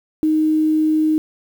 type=tone with quantisation; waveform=sine; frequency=311.1 Hz; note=D#4; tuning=in tune; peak=-13 dBFS; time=0.23-1.18 s; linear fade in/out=0 ms; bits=7; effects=none